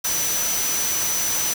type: tone in noise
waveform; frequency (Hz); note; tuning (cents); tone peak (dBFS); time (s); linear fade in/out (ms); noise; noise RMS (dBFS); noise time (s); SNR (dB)
sine; 5970; F#8; +15; -23; 0.04-1.54; 10; white; -25; 0.04-1.54; -1
effects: none